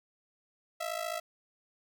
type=ring-modulated tone; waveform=sawtooth; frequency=659.3 Hz; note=E5; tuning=in tune; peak=-27 dBFS; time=0.8-1.2 s; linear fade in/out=10 ms; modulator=27.2 Hz; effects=none